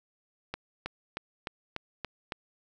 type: accelerating click train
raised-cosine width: 0.3 ms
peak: -18 dBFS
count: 7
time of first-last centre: 0.54-2.322 s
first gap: 320 ms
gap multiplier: 0.97
effects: none